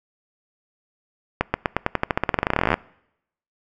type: accelerating click train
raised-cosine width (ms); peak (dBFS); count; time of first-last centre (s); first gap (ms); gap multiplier
0.5; -3; 28; 1.41-2.741; 130; 0.91
effects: noise-tail reverb RT60 0.8 s tail -24 dB re dry